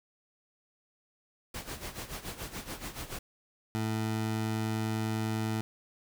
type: noise with tremolo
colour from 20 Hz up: pink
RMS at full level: -38 dBFS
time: 1.54-3.19 s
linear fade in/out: 5 ms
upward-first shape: sine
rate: 7 Hz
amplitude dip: 75%
type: tone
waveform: 20% pulse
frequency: 110 Hz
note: A2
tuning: in tune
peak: -25 dBFS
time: 3.75-5.61 s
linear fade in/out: 0 ms
effects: none